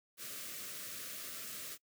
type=band-stop noise; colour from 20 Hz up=white; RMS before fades=-45 dBFS; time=0.17-1.78 s; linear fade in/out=50 ms; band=680 to 1100 Hz; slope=96 dB/octave; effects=noise-tail reverb RT60 0.1 s tail -23 dB re dry + high-pass 100 Hz 12 dB/octave